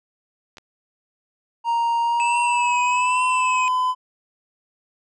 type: clicks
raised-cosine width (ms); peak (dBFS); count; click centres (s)
0.2; -25; 2; 0.571 / 0.583
type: tone with pitch glide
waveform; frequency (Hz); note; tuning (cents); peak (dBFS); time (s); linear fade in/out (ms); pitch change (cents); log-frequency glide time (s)
triangle; 933 to 1011.6; A#5 to B5; +1 to +41; -16; 1.64-3.95; 50; +140; 2.01-3.28
type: tone with vibrato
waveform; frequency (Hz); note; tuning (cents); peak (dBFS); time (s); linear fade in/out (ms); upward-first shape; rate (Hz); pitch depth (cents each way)
square; 2611; E7; -17; -24; 2.2-3.68; 0; triangle; 1.2; 70
effects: resampled to 24000 Hz